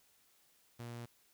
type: tone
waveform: sawtooth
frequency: 118.7 Hz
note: A#2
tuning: 32 cents sharp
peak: -40 dBFS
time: 0.79-1.06 s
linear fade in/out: 10 ms
effects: white hiss -70 dBFS RMS until 1.33 s